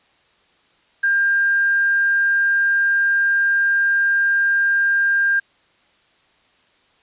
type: tone with quantisation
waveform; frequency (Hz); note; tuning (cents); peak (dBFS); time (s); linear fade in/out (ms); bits
sine; 1600; G6; +35; -14; 1.03-5.4; 10; 7
effects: white hiss -58 dBFS RMS until 7.02 s + resampled to 8000 Hz